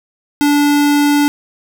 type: tone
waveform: square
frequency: 290.3 Hz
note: D4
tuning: 20 cents flat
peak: -10 dBFS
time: 0.41-1.28 s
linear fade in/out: 0 ms
effects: none